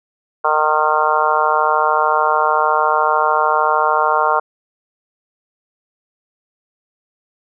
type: harmonic tone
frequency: 153.5 Hz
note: D#3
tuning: 23 cents flat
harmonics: 3 / 4 / 5 / 6 / 7 / 8 / 9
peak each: -23 / -21 / -20 / -19 / -18 / -22 / -20 dBFS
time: 0.44-4.4 s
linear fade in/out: 10 ms
effects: none